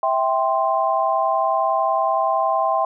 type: chord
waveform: sine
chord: C major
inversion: first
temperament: just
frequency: 654.1 / 784.9 / 1046.5 Hz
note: E5 / G5 / C6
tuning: -14 / +2 / 0 cents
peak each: -21 dBFS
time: 0.03-2.85 s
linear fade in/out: 2 ms
effects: none